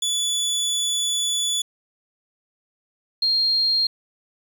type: tone pair in turn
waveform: 25% pulse / sine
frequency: 3445 / 4220 Hz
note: A7 / C8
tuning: -37 / +14 cents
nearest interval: major third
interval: 351 cents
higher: second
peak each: -17 dBFS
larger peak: neither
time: 0.02-1.62 / 3.22-3.87 s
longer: first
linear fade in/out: 5 ms
effects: 8-bit